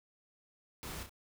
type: noise with echo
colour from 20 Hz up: pink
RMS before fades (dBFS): -44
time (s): 0.83-1.03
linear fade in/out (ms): 0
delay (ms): 32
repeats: 2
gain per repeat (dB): -6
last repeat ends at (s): 1.094
effects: none